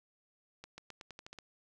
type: accelerating click train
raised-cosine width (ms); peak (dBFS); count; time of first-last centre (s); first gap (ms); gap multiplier
0.2; -30; 9; 0.64-1.387; 140; 0.88
effects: none